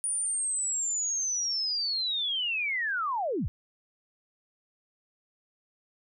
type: linear sweep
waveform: sine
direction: down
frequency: 9560 to 41.2 Hz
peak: -27 dBFS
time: 0.04-3.48 s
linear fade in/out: 0 ms
effects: none